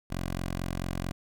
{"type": "tone", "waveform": "10% pulse", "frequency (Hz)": 44.55, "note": "F1", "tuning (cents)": 35, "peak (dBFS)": -23, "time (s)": [0.1, 1.12], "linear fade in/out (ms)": 10, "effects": []}